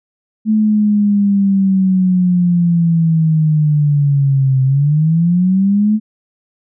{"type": "linear two-way sweep", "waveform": "sine", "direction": "down then up", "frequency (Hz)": [218, 130.81, 218], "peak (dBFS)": -9, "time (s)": [0.45, 6], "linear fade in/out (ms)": 50, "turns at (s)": 4.63, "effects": []}